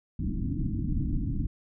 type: low-pass noise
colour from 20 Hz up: pink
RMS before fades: -29 dBFS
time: 0.19-1.47 s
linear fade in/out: 5 ms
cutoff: 320 Hz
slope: 96 dB/octave
effects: none